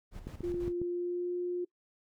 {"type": "noise with tremolo", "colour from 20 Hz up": "brown", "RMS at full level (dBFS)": -42, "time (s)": [0.11, 0.74], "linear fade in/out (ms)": 50, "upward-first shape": "square", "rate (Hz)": 6.1, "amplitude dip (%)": 60}
{"type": "click train", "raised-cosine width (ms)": 3, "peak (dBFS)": -27, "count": 5, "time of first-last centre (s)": [0.27, 0.816], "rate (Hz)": 7.32}
{"type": "tone with pitch glide", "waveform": "sine", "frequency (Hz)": [350, 355.1], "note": ["F4", "F4"], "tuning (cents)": [4, 29], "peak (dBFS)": -31, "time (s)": [0.43, 1.65], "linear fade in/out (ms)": 10, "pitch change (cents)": 25, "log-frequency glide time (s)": [0.8, 1.35]}
{"effects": ["noise-tail reverb RT60 0.1 s tail -23 dB re dry"]}